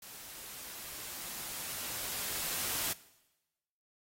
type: noise with level ramp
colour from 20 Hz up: white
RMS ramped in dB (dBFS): -49 to -34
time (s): 0.02-2.93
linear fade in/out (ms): 5
effects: noise-tail reverb RT60 1.0 s tail -19 dB re dry + AAC 48 kbps